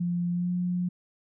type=tone with pitch glide; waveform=sine; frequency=174.6 to 178.47 Hz; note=F3 to F3; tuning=0 to +38 cents; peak=-25 dBFS; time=0-0.89 s; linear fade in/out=10 ms; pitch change=+38 cents; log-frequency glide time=0.31-0.51 s; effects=none